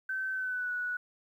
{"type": "tone with pitch glide", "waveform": "sine", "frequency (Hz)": [1538, 1471.9], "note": ["G6", "F#6"], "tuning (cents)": [-33, -9], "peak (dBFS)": -31, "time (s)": [0.09, 0.97], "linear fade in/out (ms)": 5, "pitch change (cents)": -76, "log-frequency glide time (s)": [0.32, 0.71], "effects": ["11-bit"]}